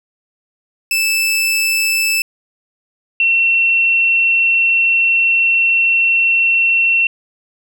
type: tone pair in turn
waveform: sawtooth / sine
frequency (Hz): 2633 / 2713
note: E7 / E7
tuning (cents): -3 / +49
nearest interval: minor second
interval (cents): 52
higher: second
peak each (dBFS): -10 / -10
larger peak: neither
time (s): 0.91-2.22 / 3.2-7.07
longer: second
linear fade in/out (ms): 2
effects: none